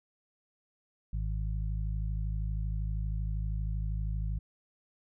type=harmonic tone; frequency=52.7 Hz; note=G#1; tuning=26 cents sharp; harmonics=1 / 2 / 3; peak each=-31 / -37 / -41 dBFS; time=1.13-4.39 s; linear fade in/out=5 ms; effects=none